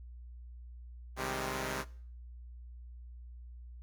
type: chord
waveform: 5% pulse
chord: Ab major seventh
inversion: first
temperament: equal with one note detuned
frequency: 130.81 / 155.56 / 196 / 208.7 Hz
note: C3 / Eb3 / G3 / Ab3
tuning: 0 / 0 / 0 / +9 cents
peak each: -27 / -31 / -30 / -31 dBFS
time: 1.16-1.85 s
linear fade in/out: 50 ms
effects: noise-tail reverb RT60 0.5 s tail -20 dB re dry + added 60 Hz sine -46 dBFS peak until 3.82 s